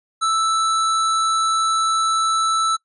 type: tone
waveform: square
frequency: 1318.5 Hz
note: E6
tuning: in tune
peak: -17 dBFS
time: 0.21-2.77 s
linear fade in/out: 20 ms
effects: noise-tail reverb RT60 0.1 s tail -22 dB re dry + resampled to 24000 Hz